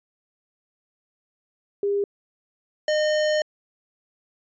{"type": "tone pair in turn", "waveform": ["sine", "square"], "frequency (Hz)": [403.1, 610.6], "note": ["G4", "D#5"], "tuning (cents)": [48, -33], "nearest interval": "perfect fifth", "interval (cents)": 719, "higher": "second", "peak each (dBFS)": -20, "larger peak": "neither", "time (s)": [[1.83, 2.04], [2.88, 3.42]], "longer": "second", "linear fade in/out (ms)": 2, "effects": ["resampled to 16000 Hz"]}